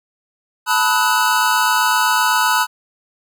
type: chord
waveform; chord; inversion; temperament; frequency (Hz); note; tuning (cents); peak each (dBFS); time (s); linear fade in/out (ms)
square; B dominant seventh; third; equal with one note detuned; 880 / 987.8 / 1275.8 / 1480; A5 / B5 / D#6 / F#6; 0 / 0 / +43 / 0; -21 / -19 / -21 / -19; 0.66-2.67; 50
effects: none